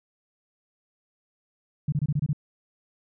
sine tone bursts, 146.83 Hz, D3, in tune, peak -21 dBFS, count 7, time 1.88-2.331 s, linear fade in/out 5 ms, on 43 ms, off 25 ms, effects none

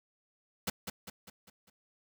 pink noise with echo, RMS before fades -33 dBFS, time 0.67-0.7 s, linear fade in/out 5 ms, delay 200 ms, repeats 5, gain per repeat -6 dB, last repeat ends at 1.7 s, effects none

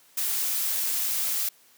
blue noise, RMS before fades -27 dBFS, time 0.17-1.49 s, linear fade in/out 5 ms, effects white hiss -58 dBFS RMS until 1.77 s + high-pass 150 Hz 12 dB/octave

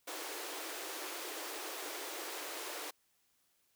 pink high-pass noise, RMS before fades -43 dBFS, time 0.07-2.91 s, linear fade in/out 10 ms, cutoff 300 Hz, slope 96 dB/octave, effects white hiss -75 dBFS RMS until 3.75 s

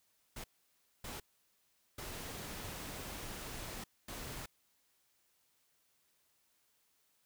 pink noise bursts at uneven times, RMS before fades -45 dBFS, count 4, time 0.36-0.44 / 1.04-1.2 / 1.98-3.84 / 4.08-4.46 s, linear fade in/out 5 ms, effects white hiss -75 dBFS RMS until 7.25 s

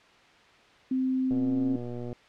sine tone with pitch glide, 260 to 264.4 Hz, C4 to C4, -11 to +18 cents, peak -24 dBFS, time 0.91-1.76 s, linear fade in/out 5 ms, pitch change +29 cents, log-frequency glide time 1.4-1.57 s
click train, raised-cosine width 2 ms, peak -25 dBFS, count 100, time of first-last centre 1.31-2.128 s, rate 121 Hz
effects white hiss -56 dBFS RMS until 2.28 s + low-pass 3000 Hz 12 dB/octave

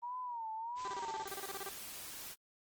sine tone with vibrato, 941 Hz, A#5, 16 cents sharp, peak -39 dBFS, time 0.02-1.25 s, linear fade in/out 20 ms, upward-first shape sine, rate 1.5 Hz, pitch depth 120 cents each way
white noise, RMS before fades -47 dBFS, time 0.75-2.36 s, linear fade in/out 50 ms
15% pulse tone bursts, 392 Hz, G4, in tune, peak -35 dBFS, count 15, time 0.85-1.689 s, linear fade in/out 0 ms, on 27 ms, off 31 ms
effects Opus 24 kbps

